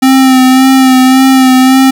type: tone with vibrato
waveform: square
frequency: 261.2 Hz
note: C4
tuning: 3 cents flat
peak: -3 dBFS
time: 0.02-1.91 s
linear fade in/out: 10 ms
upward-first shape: sine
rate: 1.8 Hz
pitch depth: 27 cents each way
effects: 7-bit